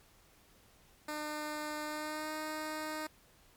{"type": "tone with pitch glide", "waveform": "10% pulse", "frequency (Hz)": [302.1, 309.3], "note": ["D4", "D#4"], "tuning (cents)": [49, -10], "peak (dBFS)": -29, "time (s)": [1.08, 3.07], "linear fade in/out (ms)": 5, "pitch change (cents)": 41, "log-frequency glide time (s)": [1.84, 2.32], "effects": ["pink hiss -64 dBFS RMS until 3.56 s", "MP3 96 kbps"]}